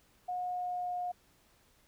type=tone with pitch glide; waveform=sine; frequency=723 to 715.9 Hz; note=F#5 to F5; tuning=-40 to +43 cents; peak=-33 dBFS; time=0.28-1.12 s; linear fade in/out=10 ms; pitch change=-17 cents; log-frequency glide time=0.42-0.97 s; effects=pink hiss -67 dBFS RMS until 1.87 s